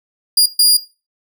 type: tone bursts at uneven times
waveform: sawtooth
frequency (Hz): 4839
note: D#8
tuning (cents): -49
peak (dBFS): -5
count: 2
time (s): 0.37-0.46 / 0.59-0.77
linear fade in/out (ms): 5
effects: noise-tail reverb RT60 0.3 s tail -17 dB re dry